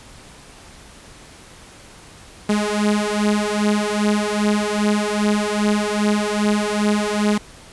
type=beating tone pair; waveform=sawtooth; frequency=207.7 / 210.2 Hz; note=G#3 / G#3; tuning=0 / +21 cents; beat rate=2.5 Hz; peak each=-16 dBFS; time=2.49-7.38 s; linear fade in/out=5 ms; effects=pink hiss -43 dBFS RMS until 7.72 s + resampled to 24000 Hz